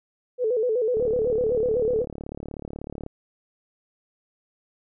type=tone with vibrato; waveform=sine; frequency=466.2 Hz; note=A#4; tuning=in tune; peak=-20 dBFS; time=0.38-2.06 s; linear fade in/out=50 ms; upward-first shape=square; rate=8 Hz; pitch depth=110 cents each way
type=click train; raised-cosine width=2 ms; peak=-21 dBFS; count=77; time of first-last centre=0.97-3.064 s; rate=36.3 Hz
effects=none